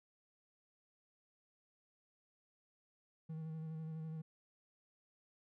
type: tone with vibrato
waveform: triangle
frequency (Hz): 159.1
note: D#3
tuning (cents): +39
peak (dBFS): -40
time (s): 3.29-4.22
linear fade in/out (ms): 10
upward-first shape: square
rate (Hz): 12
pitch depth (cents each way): 19
effects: none